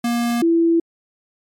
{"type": "tone pair in turn", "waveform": ["square", "sine"], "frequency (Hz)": [236.9, 333.6], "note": ["A#3", "E4"], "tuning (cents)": [28, 21], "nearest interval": "tritone", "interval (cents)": 593, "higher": "second", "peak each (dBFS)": [-18, -12], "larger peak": "second", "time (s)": [[0.04, 0.42], [0.42, 0.8]], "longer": "neither", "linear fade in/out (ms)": 5, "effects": ["MP3 64 kbps"]}